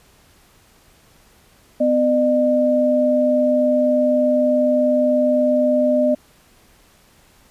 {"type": "tone pair together", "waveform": "sine", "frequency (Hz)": [252.6, 604], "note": ["B3", "D5"], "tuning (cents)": [39, 48], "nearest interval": "octave + minor third", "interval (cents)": 1509, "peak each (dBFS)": [-18, -15], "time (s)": [1.8, 6.15], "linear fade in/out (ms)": 10, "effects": ["pink hiss -53 dBFS RMS until 7.5 s", "resampled to 32000 Hz"]}